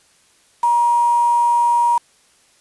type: tone with quantisation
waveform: sine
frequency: 950 Hz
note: A#5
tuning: 33 cents sharp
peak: -12 dBFS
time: 0.63-1.98 s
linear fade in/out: 5 ms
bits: 5
effects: white hiss -55 dBFS RMS until 2.6 s + resampled to 24000 Hz